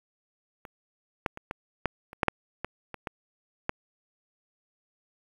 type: clicks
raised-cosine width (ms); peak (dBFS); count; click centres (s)
0.5; -27 / -11 / -24 / -18 / -10 / -28 / -8 / -6 / -16 / -22 / -17 / -11; 12; 0.652 / 1.262 / 1.374 / 1.511 / 1.857 / 2.131 / 2.232 / 2.283 / 2.646 / 2.943 / 3.072 / 3.694
effects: 8-bit